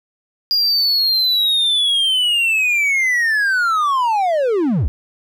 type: linear sweep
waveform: triangle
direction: down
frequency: 4857 to 46.25 Hz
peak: -12 dBFS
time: 0.51-4.88 s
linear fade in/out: 0 ms
effects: none